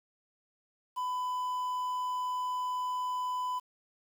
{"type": "tone with quantisation", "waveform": "triangle", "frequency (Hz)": 1001, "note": "B5", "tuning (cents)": 23, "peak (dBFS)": -29, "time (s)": [0.96, 3.6], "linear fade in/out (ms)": 20, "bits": 9, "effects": []}